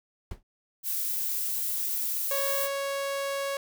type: noise with exponential decay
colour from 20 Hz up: brown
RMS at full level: -31 dBFS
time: 0.31-0.43 s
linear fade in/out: 2 ms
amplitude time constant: 24 ms
type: noise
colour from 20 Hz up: violet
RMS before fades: -30 dBFS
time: 0.83-2.69 s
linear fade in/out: 50 ms
type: tone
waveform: sawtooth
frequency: 554.4 Hz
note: C#5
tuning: in tune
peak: -25 dBFS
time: 2.31-3.57 s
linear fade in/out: 2 ms
effects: none